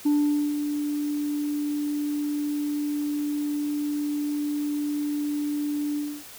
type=tone with ADSR envelope; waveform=sine; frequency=293.7 Hz; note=D4; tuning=in tune; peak=-15 dBFS; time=0.05-6.24 s; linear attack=13 ms; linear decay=470 ms; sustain=-9 dB; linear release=270 ms; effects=tanh soft clip ceiling -17 dBFS + white hiss -44 dBFS RMS until 6.38 s